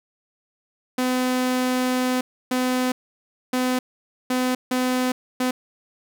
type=tone bursts at uneven times; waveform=sawtooth; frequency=253.5 Hz; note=B3; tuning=45 cents sharp; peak=-16 dBFS; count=6; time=0.98-2.21 / 2.51-2.92 / 3.53-3.79 / 4.3-4.55 / 4.71-5.12 / 5.4-5.51 s; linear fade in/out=5 ms; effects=none